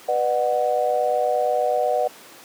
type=chord; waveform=sine; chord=B minor; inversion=none; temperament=equal with one note detuned; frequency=493.9 / 602.4 / 740 Hz; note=B4 / D5 / F#5; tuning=0 / +44 / 0 cents; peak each=-23 / -22 / -22 dBFS; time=0.08-2.08 s; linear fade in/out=10 ms; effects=pink hiss -44 dBFS RMS until 2.44 s + high-pass 300 Hz 12 dB/octave